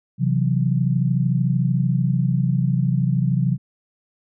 sine tone cluster, 131.7 / 164.9 / 185.2 Hz, C3 / E3 / F#3, +12 / +1 / +2 cents, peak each -19 / -22 / -23 dBFS, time 0.18-3.58 s, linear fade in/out 50 ms, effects none

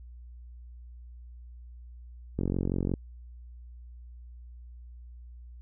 click train, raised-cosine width 3 ms, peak -16 dBFS, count 26, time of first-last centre 2.39-2.938 s, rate 45.6 Hz, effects added 60 Hz sine -44 dBFS peak until 5.61 s

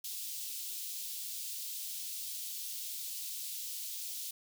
white high-pass noise, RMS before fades -41 dBFS, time 0.04-4.31 s, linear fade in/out 5 ms, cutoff 3200 Hz, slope 24 dB/octave, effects none

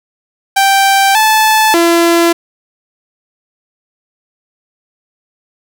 sawtooth tone with pitch steps, 783 / 871 / 338.7 Hz, G5 / A5 / E4, -2 / -18 / +47 cents, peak -3 dBFS, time 0.56-2.33 s, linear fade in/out 10 ms, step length 590 ms, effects none

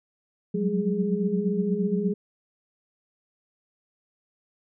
sine tone cluster, 181.4 / 189.9 / 205 / 415.2 Hz, F#3 / F#3 / G#3 / G#4, -34 / +45 / -22 / 0 cents, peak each -28 dBFS, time 0.54-2.14 s, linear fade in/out 10 ms, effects none

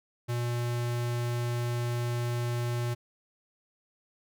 square tone, 120.1 Hz, B2, 48 cents flat, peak -29 dBFS, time 0.28-2.95 s, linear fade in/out 20 ms, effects none

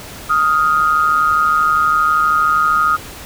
sine tone pair together, 1247.4 / 1400 Hz, D#6 / F6, +4 / +4 cents, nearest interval major second, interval 200 cents, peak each -12 / -17 dBFS, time 0.29-2.97 s, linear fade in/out 20 ms, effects pink hiss -33 dBFS RMS until 3.25 s

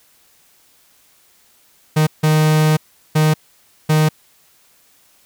45% pulse tone bursts at uneven times, 154.8 Hz, D#3, 9 cents flat, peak -11 dBFS, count 4, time 1.96-2.07 / 2.23-2.77 / 3.15-3.34 / 3.89-4.09 s, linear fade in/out 10 ms, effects white hiss -54 dBFS RMS until 5.25 s

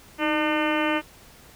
harmonic tone with a mistuned harmonic, 301.8 Hz, D4, 47 cents sharp, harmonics 1 / 2 / 3 / 4 / 5 / 6 / 7 / 8 / 9 / 10, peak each -25 / -28 / -30 / -31 / -32 / -33 / -33 / -34 / -35 / -35 dBFS, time 0.18-1.02 s, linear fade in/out 50 ms, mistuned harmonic 1, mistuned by +58 cents, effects pink hiss -50 dBFS RMS until 1.55 s

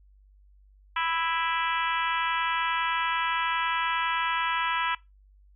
harmonic tone with a mistuned harmonic, 329.6 Hz, E4, in tune, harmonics 3 / 4 / 5 / 6 / 7 / 8 / 9 / 10, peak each -29 / -31 / -33 / -35 / -36 / -37 / -38 / -39 dBFS, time 0.96-4.95 s, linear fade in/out 5 ms, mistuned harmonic 7, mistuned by +41 cents, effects noise-tail reverb RT60 0.2 s tail -21 dB re dry + added 49 Hz sine -54 dBFS peak until 5.55 s

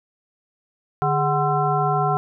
harmonic tone with a mistuned harmonic, 148.9 Hz, D3, 24 cents sharp, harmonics 1 / 3 / 5 / 7 / 9, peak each -23 / -26 / -21 / -26 / -26 dBFS, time 1.02-2.17 s, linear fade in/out 0 ms, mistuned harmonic 3, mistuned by -140 cents, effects none

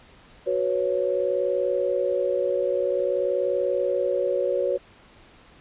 sine chord, F# suspended fourth, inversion none, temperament equal, 370 / 493.9 / 554.4 Hz, F#4 / B4 / C#5, 0 / 0 / 0 cents, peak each -27 / -26 / -24 dBFS, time 0.46-4.78 s, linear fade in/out 20 ms, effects pink hiss -52 dBFS RMS until 5.6 s + resampled to 8000 Hz

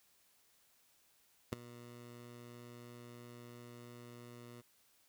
15% pulse tone with ADSR envelope, 120.2 Hz, B2, 46 cents flat, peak -26 dBFS, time 1.52-4.62 s, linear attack 8 ms, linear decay 12 ms, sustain -19 dB, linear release 22 ms, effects white hiss -71 dBFS RMS until 5.08 s

